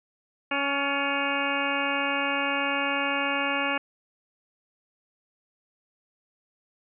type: harmonic tone with a mistuned harmonic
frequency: 279.5 Hz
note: C#4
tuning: 14 cents sharp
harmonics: 1 / 2 / 3 / 4 / 5 / 6 / 8 / 9 / 10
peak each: -33 / -33 / -33 / -33 / -33 / -33 / -33 / -33 / -33 dBFS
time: 0.51-3.78 s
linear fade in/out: 5 ms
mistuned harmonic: 6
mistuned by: +35 cents
effects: none